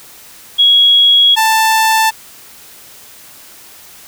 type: tone pair in turn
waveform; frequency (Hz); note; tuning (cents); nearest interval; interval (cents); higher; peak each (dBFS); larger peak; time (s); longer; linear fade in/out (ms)
sine / sawtooth; 3322 / 884.7; G#7 / A5; 0 / +9; octave + major seventh; 2291; first; -5; neither; 0.58-1.36 / 1.36-2.11; first; 20
effects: white hiss -38 dBFS RMS until 4.07 s